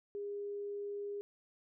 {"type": "tone", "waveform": "sine", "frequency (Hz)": 406.9, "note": "G#4", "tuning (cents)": -35, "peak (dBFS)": -38, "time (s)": [0.15, 1.21], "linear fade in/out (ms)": 0, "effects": []}